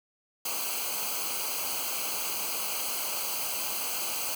white noise with comb filter, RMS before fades -32 dBFS, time 0.45-4.35 s, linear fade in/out 5 ms, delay 0.55 ms, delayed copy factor -0.85, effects none

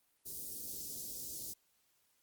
white band-stop noise, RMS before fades -44 dBFS, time 0.25-1.54 s, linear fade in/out 20 ms, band 460 to 4900 Hz, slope 24 dB/octave, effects white hiss -75 dBFS RMS until 2.22 s + Opus 32 kbps

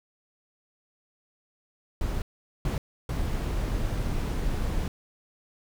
brown noise bursts at uneven times, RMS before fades -28 dBFS, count 3, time 2.01-2.22 / 2.65-2.78 / 3.09-4.88 s, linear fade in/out 2 ms, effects none

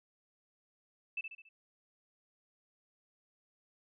sine tone with echo, 2637 Hz, E7, in tune, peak -34 dBFS, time 1.17-1.21 s, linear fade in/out 5 ms, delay 70 ms, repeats 4, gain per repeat -6 dB, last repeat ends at 1.49 s, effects none

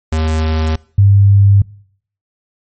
square / sine tone pair in turn, 79 / 99.71 Hz, D#2 / G2, +27 / +30 cents, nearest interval major third, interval 403 cents, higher second, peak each -13 / -4 dBFS, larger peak second, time 0.12-0.76 / 0.98-1.62 s, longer neither, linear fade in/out 5 ms, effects noise-tail reverb RT60 0.6 s tail -24 dB re dry + MP3 32 kbps

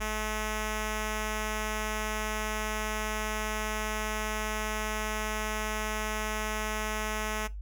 5% pulse tone, 215 Hz, A3, 40 cents flat, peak -20 dBFS, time 0-7.48 s, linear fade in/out 20 ms, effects noise-tail reverb RT60 0.2 s tail -18 dB re dry + added 50 Hz sine -36 dBFS peak until 7.61 s

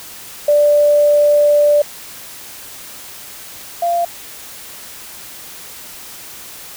sine tone pair in turn, 587.3 / 689.2 Hz, D5 / F5, 0 / -23 cents, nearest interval minor third, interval 277 cents, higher second, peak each -8 / -13 dBFS, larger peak first, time 0.48-1.82 / 3.82-4.05 s, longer first, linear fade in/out 5 ms, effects white hiss -34 dBFS RMS until 6.76 s

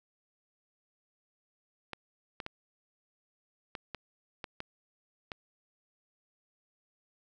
clicks, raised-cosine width 0.3 ms, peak -22 dBFS, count 8, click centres 1.933 / 2.402 / 2.464 / 3.752 / 3.947 / 4.442 / 4.604 / 5.318 s, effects none

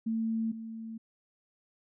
sine tone pair in turn, 224.4 / 224.4 Hz, A3 / A3, +34 / +34 cents, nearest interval unison, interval 0 cents, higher neither, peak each -28 / -38 dBFS, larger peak first, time 0.06-0.52 / 0.52-0.98 s, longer neither, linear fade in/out 10 ms, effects none

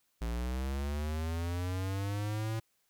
square linear sweep, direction up, 55.7 to 112.7 Hz, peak -33 dBFS, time 0.21-2.6 s, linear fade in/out 10 ms, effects white hiss -75 dBFS RMS until 2.89 s

